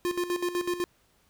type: tone with tremolo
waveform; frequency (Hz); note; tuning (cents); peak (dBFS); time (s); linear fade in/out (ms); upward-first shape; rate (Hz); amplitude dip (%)
square; 352.7; F4; +17; -26; 0.05-0.84; 0; square; 8; 70
effects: pink hiss -66 dBFS RMS until 1.29 s